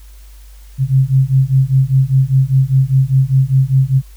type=beating tone pair; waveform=sine; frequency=130.81 / 135.81 Hz; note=C3 / C#3; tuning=0 / -35 cents; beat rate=5 Hz; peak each=-12 dBFS; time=0.78-4.02 s; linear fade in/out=50 ms; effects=added 50 Hz sine -35 dBFS peak until 4.16 s + white hiss -49 dBFS RMS until 4.16 s